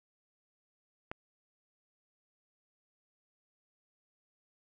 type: click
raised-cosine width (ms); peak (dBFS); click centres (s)
0.5; -23; 1.115
effects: none